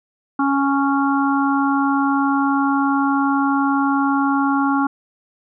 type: harmonic tone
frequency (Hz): 277.2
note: C#4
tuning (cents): 0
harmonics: 1 / 3 / 4 / 5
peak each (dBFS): -17 / -22 / -23 / -24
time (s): 0.39-4.87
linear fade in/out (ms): 5
effects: none